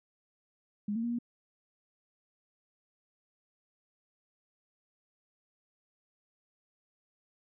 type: tone with pitch steps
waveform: sine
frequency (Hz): 206.7 / 228.5 / 236.7 / 238.2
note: G#3 / A#3 / A#3 / A#3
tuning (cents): -8 / -34 / +27 / +38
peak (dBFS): -30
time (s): 0.88-1.188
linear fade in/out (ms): 5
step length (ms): 77
effects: none